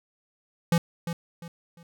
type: tone with echo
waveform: square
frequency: 169.8 Hz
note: F3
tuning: 48 cents flat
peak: -19 dBFS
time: 0.72-0.78 s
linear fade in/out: 2 ms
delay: 350 ms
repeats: 3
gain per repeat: -10 dB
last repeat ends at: 1.83 s
effects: none